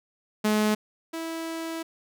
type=tone pair in turn; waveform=sawtooth; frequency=213 / 327.3 Hz; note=G#3 / E4; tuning=+44 / -12 cents; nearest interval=perfect fifth; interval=744 cents; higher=second; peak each=-17 / -27 dBFS; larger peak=first; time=0.44-0.75 / 1.13-1.83 s; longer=second; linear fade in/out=10 ms; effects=none